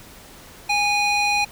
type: tone with band-pass filter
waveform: square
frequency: 823 Hz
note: G#5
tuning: 16 cents flat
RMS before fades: -20 dBFS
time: 0.69-1.45 s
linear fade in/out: 10 ms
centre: 2800 Hz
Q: 1.1
effects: pink hiss -44 dBFS RMS until 1.51 s